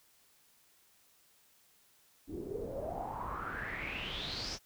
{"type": "noise with low-pass filter sweep", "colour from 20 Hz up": "pink", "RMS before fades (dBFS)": -40, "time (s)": [2.27, 4.59], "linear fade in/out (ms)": 50, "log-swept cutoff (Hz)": [300, 5800], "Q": 7.4, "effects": ["white hiss -67 dBFS RMS until 4.65 s"]}